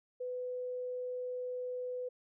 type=tone; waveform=sine; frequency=499.7 Hz; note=B4; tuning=20 cents sharp; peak=-36 dBFS; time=0.2-2.09 s; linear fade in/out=10 ms; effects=none